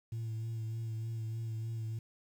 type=tone with vibrato; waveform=sine; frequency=112.5 Hz; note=A2; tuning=39 cents sharp; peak=-33 dBFS; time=0.12-1.99 s; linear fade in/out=5 ms; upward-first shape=sine; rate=3.3 Hz; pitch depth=27 cents each way; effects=tanh soft clip ceiling -34 dBFS + 10-bit